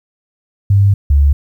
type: tone pair in turn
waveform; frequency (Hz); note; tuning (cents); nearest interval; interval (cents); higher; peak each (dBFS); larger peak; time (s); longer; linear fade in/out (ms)
sine; 99.7 / 71; G2 / C#2; +30 / +42; tritone; 588; first; -6; neither; 0.7-0.94 / 1.1-1.33; first; 5
effects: 8-bit